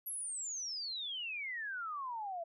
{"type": "exponential sweep", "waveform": "sine", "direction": "down", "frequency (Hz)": [11710, 654], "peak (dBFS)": -38, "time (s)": [0.06, 2.44], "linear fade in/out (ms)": 10, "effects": []}